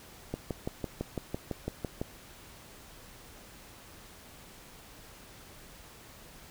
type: click train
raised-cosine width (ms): 2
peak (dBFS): -19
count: 11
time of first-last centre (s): 0.34-2.015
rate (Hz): 5.97
effects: pink hiss -52 dBFS RMS until 6.5 s